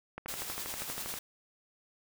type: click train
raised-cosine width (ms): 0.5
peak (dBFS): -24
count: 13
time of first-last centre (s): 0.18-1.14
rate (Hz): 12.5
type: noise with tremolo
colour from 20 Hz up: white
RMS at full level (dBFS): -38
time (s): 0.28-1.19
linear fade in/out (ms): 5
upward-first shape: sine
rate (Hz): 10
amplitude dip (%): 40
effects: none